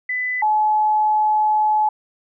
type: tone pair in turn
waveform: sine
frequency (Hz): 2000 / 854.6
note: B6 / G#5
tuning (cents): +21 / +49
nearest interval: octave + minor third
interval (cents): 1472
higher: first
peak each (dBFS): -20 / -14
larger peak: second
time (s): 0.09-0.42 / 0.42-1.89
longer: second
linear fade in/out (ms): 5
effects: none